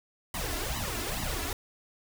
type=noise with flanger; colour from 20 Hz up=pink; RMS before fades=-33 dBFS; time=0.34-1.53 s; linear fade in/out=2 ms; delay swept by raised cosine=1 to 3 ms; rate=2.3 Hz; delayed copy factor=+0.9; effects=none